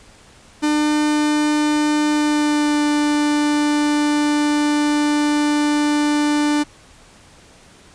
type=tone with pitch glide; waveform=45% pulse; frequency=299.9 to 295.8 Hz; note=D4 to D4; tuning=+36 to +13 cents; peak=-15 dBFS; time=0.62-6.64 s; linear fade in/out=20 ms; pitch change=-23 cents; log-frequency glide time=2.04-2.83 s; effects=pink hiss -47 dBFS RMS until 7.94 s + resampled to 22050 Hz